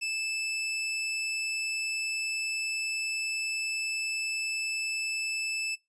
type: tone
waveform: sawtooth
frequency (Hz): 2630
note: E7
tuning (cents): -5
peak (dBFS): -26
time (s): 0.01-5.76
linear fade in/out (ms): 20
effects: noise-tail reverb RT60 0.2 s tail -22 dB re dry + resampled to 22050 Hz